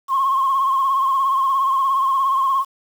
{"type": "tone with vibrato", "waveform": "sine", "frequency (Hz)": 1076, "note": "C6", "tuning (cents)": 48, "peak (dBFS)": -14, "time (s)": [0.08, 2.65], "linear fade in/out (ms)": 50, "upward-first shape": "triangle", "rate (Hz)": 17, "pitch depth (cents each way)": 65, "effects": ["tanh soft clip ceiling -10 dBFS", "7-bit"]}